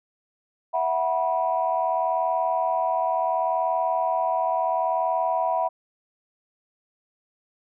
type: chord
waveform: sine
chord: E suspended second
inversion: none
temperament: equal with one note detuned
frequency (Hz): 659.3 / 740 / 975.3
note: E5 / F#5 / B5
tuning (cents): 0 / 0 / -22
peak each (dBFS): -25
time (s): 0.73-5.69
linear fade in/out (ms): 20
effects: tanh soft clip ceiling -11 dBFS